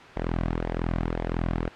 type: tone with flanger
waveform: sawtooth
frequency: 41.85 Hz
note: E1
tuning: 27 cents sharp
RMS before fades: -28 dBFS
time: 0.16-1.69 s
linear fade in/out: 10 ms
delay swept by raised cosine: 0.72 to 2.32 ms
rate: 1.9 Hz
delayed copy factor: -0.6
effects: white hiss -43 dBFS RMS until 1.75 s + low-pass 2000 Hz 12 dB/octave